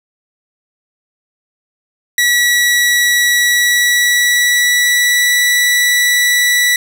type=tone with pitch glide; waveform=sawtooth; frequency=1938 to 1956 Hz; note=B6 to B6; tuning=-33 to -17 cents; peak=-6 dBFS; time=2.18-6.76 s; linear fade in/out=2 ms; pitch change=+16 cents; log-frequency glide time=3.38-5.4 s; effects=none